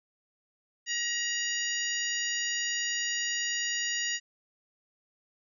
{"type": "harmonic tone with a mistuned harmonic", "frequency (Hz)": 950, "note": "A#5", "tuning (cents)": 33, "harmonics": [2, 3, 4, 5, 6, 7], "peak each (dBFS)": [-33, -35, -43, -39, -40, -34], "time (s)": [0.86, 4.2], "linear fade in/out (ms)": 50, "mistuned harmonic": 7, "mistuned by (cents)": 41, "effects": []}